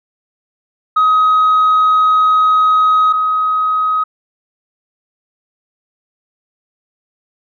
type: tone pair in turn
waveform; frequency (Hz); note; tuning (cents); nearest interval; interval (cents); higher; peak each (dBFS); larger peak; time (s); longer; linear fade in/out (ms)
sine; 1263 / 1263; D#6 / D#6; +26 / +26; unison; 0; neither; -6 / -11; first; 0.96-3.13 / 3.13-4.04; first; 10
effects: tanh soft clip ceiling -6 dBFS